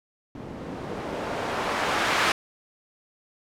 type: noise with low-pass filter sweep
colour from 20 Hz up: blue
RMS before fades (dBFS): -28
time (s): 0.35-2.32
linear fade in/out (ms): 2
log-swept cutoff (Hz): 240 to 1700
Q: 0.73
effects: none